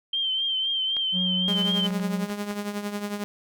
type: tone with vibrato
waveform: sine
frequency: 3136 Hz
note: G7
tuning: in tune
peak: -23 dBFS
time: 0.13-1.87 s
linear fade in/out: 5 ms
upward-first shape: triangle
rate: 3.9 Hz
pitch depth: 51 cents each way
type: clicks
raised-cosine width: 0.3 ms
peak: -22 dBFS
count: 6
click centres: 0.967 / 1.612 / 1.906 / 1.998 / 2.3 / 2.51 s
type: tone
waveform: triangle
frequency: 183 Hz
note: F#3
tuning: 19 cents flat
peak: -24 dBFS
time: 1.12-2.28 s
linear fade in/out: 50 ms
type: tone with tremolo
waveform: sawtooth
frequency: 205.3 Hz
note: G#3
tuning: 20 cents flat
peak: -22 dBFS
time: 1.48-3.24 s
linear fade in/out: 0 ms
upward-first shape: triangle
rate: 11 Hz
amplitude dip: 70%
effects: none